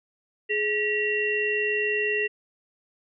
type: tone cluster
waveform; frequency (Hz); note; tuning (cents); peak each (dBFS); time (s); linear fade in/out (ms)
sine; 420.7 / 1930 / 2744; G#4 / B6 / F7; +22 / -40 / -31; -27; 0.49-2.28; 20
effects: none